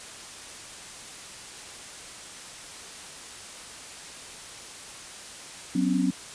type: chord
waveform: sine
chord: F# suspended fourth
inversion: none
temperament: equal with one note detuned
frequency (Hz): 185 / 253.4 / 277.2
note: F#3 / B3 / C#4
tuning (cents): 0 / +45 / 0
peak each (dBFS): -26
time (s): 5.75-6.11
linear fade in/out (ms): 5
effects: white hiss -42 dBFS RMS until 6.34 s + resampled to 22050 Hz